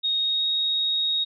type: tone with pitch glide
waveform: sine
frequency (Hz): 3733 to 3759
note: A#7 to A#7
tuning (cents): +2 to +14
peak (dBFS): -21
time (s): 0.03-1.25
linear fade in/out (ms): 20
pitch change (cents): +12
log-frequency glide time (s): 0.19-0.46
effects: none